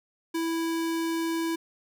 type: tone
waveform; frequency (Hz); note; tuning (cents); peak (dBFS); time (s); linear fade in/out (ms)
square; 329.6; E4; 0; -27; 0.34-1.56; 10
effects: none